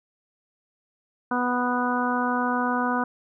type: harmonic tone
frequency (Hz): 246.9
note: B3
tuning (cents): 0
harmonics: 1 / 2 / 3 / 4 / 5 / 6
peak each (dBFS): -26 / -32 / -30 / -28 / -30 / -30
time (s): 1.31-3.04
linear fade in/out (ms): 5
effects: none